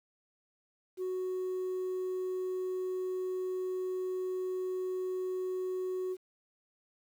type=tone; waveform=sine; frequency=370 Hz; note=F#4; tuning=in tune; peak=-30 dBFS; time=0.97-6.17 s; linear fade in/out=50 ms; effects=tanh soft clip ceiling -31 dBFS + 10-bit